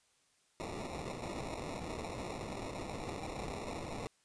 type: noise with sample-and-hold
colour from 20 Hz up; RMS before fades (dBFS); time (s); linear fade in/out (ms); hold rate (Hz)
white; -42; 0.6-4.07; 0; 1575
effects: white hiss -72 dBFS RMS until 4.24 s + resampled to 22050 Hz